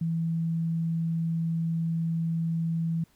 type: tone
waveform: sine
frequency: 164.81 Hz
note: E3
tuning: in tune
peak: -25 dBFS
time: 0.01-3.04 s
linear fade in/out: 5 ms
effects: pink hiss -65 dBFS RMS until 3.15 s